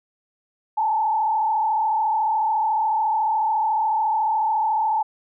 sine tone with frequency modulation, 871 Hz, A5, 18 cents flat, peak -18 dBFS, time 0.77-5.03 s, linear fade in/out 10 ms, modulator 34 Hz, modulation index 1, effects none

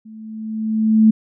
sine tone with level ramp, 218.9 Hz, A3, 9 cents flat, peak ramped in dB -36 to -6 dBFS, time 0.05-1.11 s, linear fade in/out 10 ms, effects none

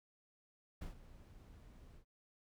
brown noise with ADSR envelope, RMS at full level -43 dBFS, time 0.81-2.05 s, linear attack 9 ms, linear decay 120 ms, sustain -15 dB, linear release 87 ms, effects none

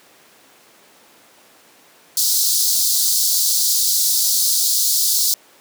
pink high-pass noise, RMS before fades -17 dBFS, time 2.17-5.34 s, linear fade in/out 2 ms, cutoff 4100 Hz, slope 48 dB/octave, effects pink hiss -49 dBFS RMS until 5.6 s + high-pass 300 Hz 12 dB/octave

